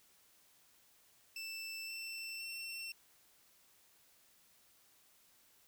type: tone with pitch steps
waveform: 25% pulse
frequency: 2659 / 2682 / 2705 Hz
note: E7 / E7 / E7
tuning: +14 / +29 / +44 cents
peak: -39 dBFS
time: 1.36-2.92 s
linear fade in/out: 2 ms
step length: 520 ms
effects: white hiss -68 dBFS RMS until 5.67 s